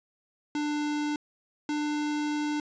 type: tone pair in turn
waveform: square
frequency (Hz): 296.9 / 298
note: D4 / D4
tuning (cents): +19 / +25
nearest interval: unison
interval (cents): 6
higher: second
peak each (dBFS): -28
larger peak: neither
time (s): 0.55-1.16 / 1.69-2.6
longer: second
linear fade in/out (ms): 2
effects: resampled to 16000 Hz + 10-bit